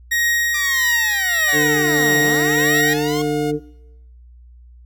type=tone with tremolo; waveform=40% pulse; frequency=1883 Hz; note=A#6; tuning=17 cents sharp; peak=-14 dBFS; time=0.11-2.94 s; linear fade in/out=10 ms; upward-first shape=triangle; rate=1.6 Hz; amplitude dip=35%
type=linear two-way sweep; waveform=10% pulse; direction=down then up; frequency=1200 to 133.9 to 1096 Hz; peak=-18 dBFS; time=0.54-3.22 s; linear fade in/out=5 ms; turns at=2.21 s
type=tone with pitch glide; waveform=sawtooth; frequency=740 to 716.4 Hz; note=F#5 to F5; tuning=0 to +44 cents; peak=-24 dBFS; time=1.47-3.52 s; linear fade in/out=20 ms; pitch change=-56 cents; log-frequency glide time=1.78-1.93 s
type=harmonic tone; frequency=149.6 Hz; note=D3; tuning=32 cents sharp; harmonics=1 / 2 / 3; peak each=-26 / -20 / -20 dBFS; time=1.52-3.6 s; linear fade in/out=50 ms
effects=noise-tail reverb RT60 0.9 s tail -22 dB re dry + added 60 Hz sine -41 dBFS peak until 4.85 s